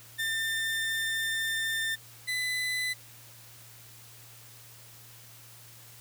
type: tone pair in turn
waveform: 30% pulse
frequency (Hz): 1796 / 2005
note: A6 / B6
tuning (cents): +35 / +26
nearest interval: major second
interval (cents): 191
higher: second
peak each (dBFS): -26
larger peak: neither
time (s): 0.18-1.96 / 2.27-2.94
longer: first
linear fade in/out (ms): 20
effects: added 116 Hz sine -55 dBFS peak until 6 s + white hiss -52 dBFS RMS until 6 s